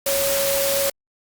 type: tone in noise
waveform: sine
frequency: 554.4 Hz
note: C#5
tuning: in tune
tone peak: -21 dBFS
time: 0.06-0.9 s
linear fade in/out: 5 ms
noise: white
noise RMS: -23 dBFS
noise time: 0.06-0.9 s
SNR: -1 dB
effects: Opus 48 kbps